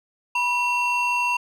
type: ring-modulated tone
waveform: triangle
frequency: 1849 Hz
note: A#6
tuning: 15 cents flat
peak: -15 dBFS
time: 0.35-1.37 s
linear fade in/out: 5 ms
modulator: 874 Hz
effects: none